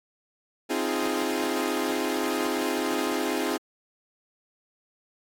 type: chord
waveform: sawtooth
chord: F minor seventh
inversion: second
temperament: equal with one note detuned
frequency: 261.6 / 311.1 / 347.2 / 415.3 Hz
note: C4 / Eb4 / F4 / Ab4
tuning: 0 / 0 / -10 / 0 cents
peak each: -27 dBFS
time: 0.69-3.58 s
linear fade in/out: 20 ms
effects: AAC 64 kbps